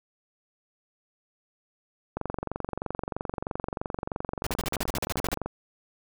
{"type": "click train", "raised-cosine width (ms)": 1, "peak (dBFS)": -16, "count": 77, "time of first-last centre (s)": [2.17, 5.46], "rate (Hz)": 23.1}
{"type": "noise bursts", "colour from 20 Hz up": "pink", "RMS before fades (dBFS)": -30, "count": 13, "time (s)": [4.44, 5.342], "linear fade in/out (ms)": 0, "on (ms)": 26, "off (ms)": 47}
{"effects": []}